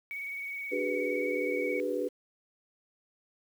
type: tone with vibrato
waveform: sine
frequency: 2243 Hz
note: C#7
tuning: 20 cents sharp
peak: -35 dBFS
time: 0.11-1.8 s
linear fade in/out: 0 ms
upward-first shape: triangle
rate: 19 Hz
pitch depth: 34 cents each way
type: chord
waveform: sine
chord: G# half-diminished seventh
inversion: second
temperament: equal with one note detuned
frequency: 293.7 / 377.1 / 415.3 / 493.9 Hz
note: D4 / F#4 / G#4 / B4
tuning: 0 / +33 / 0 / 0 cents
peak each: -36 / -35 / -36 / -32 dBFS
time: 0.71-2.09 s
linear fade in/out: 20 ms
effects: 9-bit